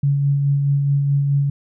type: tone with tremolo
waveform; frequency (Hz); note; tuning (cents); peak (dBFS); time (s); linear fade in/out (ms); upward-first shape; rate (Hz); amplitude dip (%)
sine; 141; C#3; +30; -13; 0.03-1.5; 5; sine; 4.7; 30
effects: none